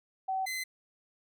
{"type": "tone pair in turn", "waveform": ["sine", "sawtooth"], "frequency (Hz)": [762, 2047], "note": ["G5", "C7"], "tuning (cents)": [-49, -38], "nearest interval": "octave + perfect fourth", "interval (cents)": 1711, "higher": "second", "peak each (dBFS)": [-29, -30], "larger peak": "first", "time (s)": [[0.28, 0.46], [0.46, 0.64]], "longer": "neither", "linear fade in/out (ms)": 10, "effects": []}